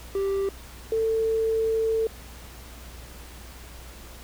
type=tone pair in turn; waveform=triangle / sine; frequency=392 / 446.4 Hz; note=G4 / A4; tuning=0 / +25 cents; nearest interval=major second; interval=225 cents; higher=second; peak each=-21 dBFS; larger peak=neither; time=0.15-0.49 / 0.92-2.07 s; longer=second; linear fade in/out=2 ms; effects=added 60 Hz sine -43 dBFS peak until 4.23 s + pink hiss -46 dBFS RMS until 4.23 s